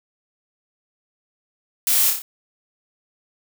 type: noise with echo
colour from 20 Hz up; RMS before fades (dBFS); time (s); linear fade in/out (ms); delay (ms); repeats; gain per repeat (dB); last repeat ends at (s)
blue; -19; 1.87-2.1; 2; 30; 4; -4; 2.22
effects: none